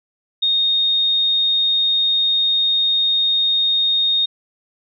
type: tone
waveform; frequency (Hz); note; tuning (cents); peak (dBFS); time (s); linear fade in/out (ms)
sine; 3700; A#7; -14; -14; 0.42-4.26; 10
effects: none